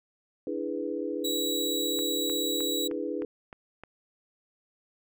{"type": "chord", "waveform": "sine", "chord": "E dominant seventh", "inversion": "third", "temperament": "equal", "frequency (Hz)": [293.7, 329.6, 415.3, 493.9], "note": ["D4", "E4", "G#4", "B4"], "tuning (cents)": [0, 0, 0, 0], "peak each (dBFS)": -35, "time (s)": [0.47, 3.25], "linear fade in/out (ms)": 2}
{"type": "tone", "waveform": "sawtooth", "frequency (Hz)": 3888, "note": "B7", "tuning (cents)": -28, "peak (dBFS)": -26, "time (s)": [1.24, 2.88], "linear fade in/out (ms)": 10}
{"type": "click train", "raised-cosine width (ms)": 0.5, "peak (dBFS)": -28, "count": 7, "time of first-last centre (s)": [1.99, 3.836], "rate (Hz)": 3.25}
{"effects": []}